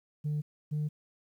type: tone pair in turn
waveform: sine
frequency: 149.5 / 150.45 Hz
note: D3 / D3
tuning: +31 / +42 cents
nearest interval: unison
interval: 11 cents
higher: second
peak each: -27 dBFS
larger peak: neither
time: 0.24-0.42 / 0.71-0.89 s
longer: neither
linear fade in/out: 20 ms
effects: tanh soft clip ceiling -27 dBFS + 11-bit